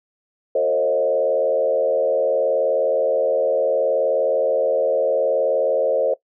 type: tone with frequency modulation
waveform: sine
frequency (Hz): 536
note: C5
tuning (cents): +42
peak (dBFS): -15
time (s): 0.55-6.14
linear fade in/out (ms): 5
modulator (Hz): 79.3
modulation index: 1.1
effects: noise-tail reverb RT60 0.1 s tail -19 dB re dry